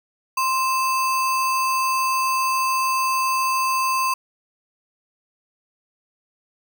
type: tone with sample-and-hold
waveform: sine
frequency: 1046.5 Hz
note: C6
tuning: in tune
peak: -18 dBFS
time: 0.37-4.14 s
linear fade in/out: 5 ms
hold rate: 3675 Hz
effects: none